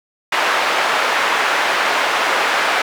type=band-pass noise; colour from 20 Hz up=white; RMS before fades=-17 dBFS; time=0.32-2.82 s; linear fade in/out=5 ms; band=580 to 1800 Hz; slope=12 dB/octave; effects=none